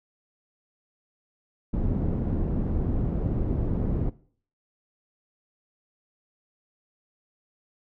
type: low-pass noise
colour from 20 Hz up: pink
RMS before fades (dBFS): -26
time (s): 1.73-4.1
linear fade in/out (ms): 10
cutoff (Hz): 300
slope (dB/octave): 12
effects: noise-tail reverb RT60 0.5 s tail -19 dB re dry